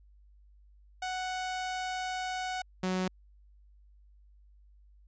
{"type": "tone pair in turn", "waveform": "sawtooth", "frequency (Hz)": [741, 185.25], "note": ["F#5", "F#3"], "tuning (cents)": [2, 2], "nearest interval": "2 octaves", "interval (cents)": 2400, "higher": "first", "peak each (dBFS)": [-29, -25], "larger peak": "second", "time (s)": [[1.02, 2.62], [2.83, 3.08]], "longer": "first", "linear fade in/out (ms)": 5, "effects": ["added 50 Hz sine -56 dBFS peak until 5.07 s", "resampled to 16000 Hz"]}